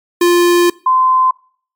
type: tone pair in turn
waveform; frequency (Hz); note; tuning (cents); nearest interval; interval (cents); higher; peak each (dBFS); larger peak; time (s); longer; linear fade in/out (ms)
square / sine; 349.2 / 1031.7; F4 / C6; 0 / -25; octave + perfect fifth; 1875; second; -8; neither; 0.21-0.7 / 0.86-1.31; first; 5
effects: noise-tail reverb RT60 0.5 s tail -23 dB re dry + MP3 96 kbps